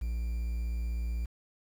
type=tone with quantisation; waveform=triangle; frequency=58 Hz; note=A#1; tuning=8 cents flat; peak=-28 dBFS; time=0.01-1.26 s; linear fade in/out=10 ms; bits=9; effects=none